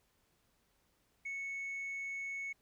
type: tone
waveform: sine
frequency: 2209 Hz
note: C#7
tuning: 7 cents flat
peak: -36 dBFS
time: 1.25-2.53 s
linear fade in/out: 10 ms
effects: tanh soft clip ceiling -37 dBFS + pink hiss -75 dBFS RMS until 2.61 s